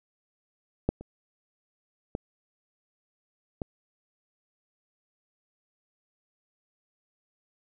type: clicks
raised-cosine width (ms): 2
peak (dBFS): -10 / -28 / -17 / -18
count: 4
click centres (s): 0.89 / 1.01 / 2.151 / 3.618
effects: none